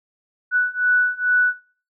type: beating tone pair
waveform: sine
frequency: 1480 / 1482.3 Hz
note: F#6 / F#6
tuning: 0 / +3 cents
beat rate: 2.3 Hz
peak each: -20 / -18 dBFS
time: 0.51-1.54 s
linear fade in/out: 50 ms
effects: noise-tail reverb RT60 0.4 s tail -18 dB re dry